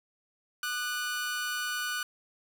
sawtooth tone pair together, 1210.6 / 1480 Hz, D#6 / F#6, -48 / 0 cents, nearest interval minor third, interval 348 cents, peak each -35 / -28 dBFS, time 0.63-2.03 s, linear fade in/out 2 ms, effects none

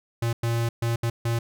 square tone bursts at uneven times, 116.54 Hz, A#2, in tune, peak -23 dBFS, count 5, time 0.22-0.33 / 0.43-0.69 / 0.82-0.96 / 1.03-1.1 / 1.25-1.39 s, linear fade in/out 5 ms, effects none

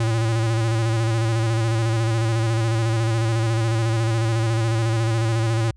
square tone with vibrato, 113.3 Hz, A#2, 49 cents flat, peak -19 dBFS, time 0-5.71 s, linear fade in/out 5 ms, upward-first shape square, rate 14 Hz, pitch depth 39 cents each way, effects added 60 Hz sine -47 dBFS peak until 5.76 s + resampled to 22050 Hz

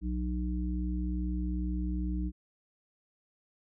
harmonic tone, 61.2 Hz, B1, 15 cents flat, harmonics 1 / 3 / 5, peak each -31 / -36 / -38 dBFS, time 0.01-2.32 s, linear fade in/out 50 ms, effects none

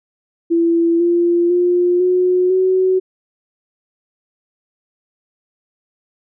sine tone with pitch steps, 336 / 345 / 354.3 / 363.9 / 373.7 Hz, E4 / F4 / F4 / F#4 / F#4, +33 / -21 / +25 / -29 / +17 cents, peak -11 dBFS, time 0.5-3 s, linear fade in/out 20 ms, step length 500 ms, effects none

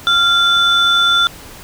sine tone pair together, 1385 / 3505 Hz, F6 / A7, -15 / -7 cents, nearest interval octave + major third, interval 1608 cents, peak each -11 dBFS, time 0.07-1.27 s, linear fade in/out 0 ms, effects tanh soft clip ceiling -5 dBFS + pink hiss -36 dBFS RMS until 1.63 s

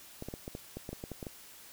clicks, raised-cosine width 2 ms, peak -26 dBFS, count 12, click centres 0.224 / 0.286 / 0.339 / 0.479 / 0.551 / 0.77 / 0.891 / 0.93 / 1.039 / 1.117 / 1.228 / 1.268 s, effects white hiss -53 dBFS RMS until 1.72 s

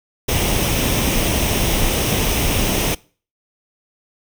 pink noise with comb filter, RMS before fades -18 dBFS, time 0.28-2.95 s, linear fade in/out 10 ms, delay 0.34 ms, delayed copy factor +0.5, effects noise-tail reverb RT60 0.4 s tail -23 dB re dry

